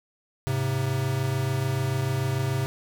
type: tone pair together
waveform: square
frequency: 106.06 / 132.9 Hz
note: G#2 / C3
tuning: +37 / +27 cents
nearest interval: major third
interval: 390 cents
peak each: -30 / -26 dBFS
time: 0.47-2.66 s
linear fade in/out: 0 ms
effects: 9-bit